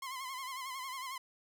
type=tone with vibrato; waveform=sawtooth; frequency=1046.5 Hz; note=C6; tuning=in tune; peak=-36 dBFS; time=0.02-1.18 s; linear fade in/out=5 ms; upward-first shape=sine; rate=11 Hz; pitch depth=76 cents each way; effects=none